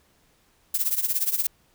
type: noise with tremolo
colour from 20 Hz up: violet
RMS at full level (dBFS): -21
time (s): 0.74-1.47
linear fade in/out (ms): 5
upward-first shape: triangle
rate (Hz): 17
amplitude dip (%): 90
effects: pink hiss -63 dBFS RMS until 1.74 s